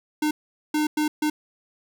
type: tone bursts at uneven times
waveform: square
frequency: 303.3 Hz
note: D#4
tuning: 44 cents flat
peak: -21 dBFS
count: 4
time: 0.22-0.31 / 0.74-0.87 / 0.97-1.08 / 1.22-1.3 s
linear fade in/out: 5 ms
effects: none